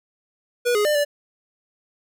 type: tone with pitch steps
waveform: square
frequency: 484.9 / 416.7 / 598 / 582 Hz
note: B4 / G#4 / D5 / D5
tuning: -32 / +6 / +31 / -16 cents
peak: -18 dBFS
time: 0.65-1.05 s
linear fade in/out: 20 ms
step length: 100 ms
effects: none